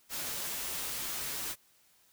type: noise with comb filter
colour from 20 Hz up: white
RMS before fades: -37 dBFS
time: 0.09-1.56 s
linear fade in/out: 50 ms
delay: 9.9 ms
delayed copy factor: -0.55
effects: white hiss -66 dBFS RMS until 2.12 s